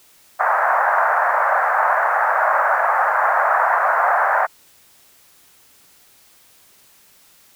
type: band-pass noise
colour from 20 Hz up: pink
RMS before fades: -17 dBFS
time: 0.39-4.47 s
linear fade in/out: 20 ms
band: 630 to 1700 Hz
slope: 48 dB/octave
effects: white hiss -52 dBFS RMS until 7.55 s